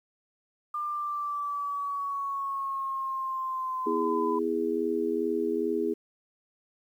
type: exponential sweep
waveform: sine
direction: down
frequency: 1200 to 1000 Hz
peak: -29 dBFS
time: 0.74-4.39 s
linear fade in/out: 5 ms
type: harmonic tone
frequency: 82.41 Hz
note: E2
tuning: in tune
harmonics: 3 / 4 / 5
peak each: -33 / -30 / -28 dBFS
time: 3.86-5.94 s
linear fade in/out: 10 ms
effects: 10-bit